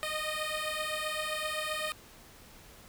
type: beating tone pair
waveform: 10% pulse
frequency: 613 / 620.7 Hz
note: D#5 / D#5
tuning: -26 / -4 cents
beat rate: 7.7 Hz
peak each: -27 dBFS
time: 0.03-1.92 s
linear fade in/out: 0 ms
effects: pink hiss -54 dBFS RMS until 2.88 s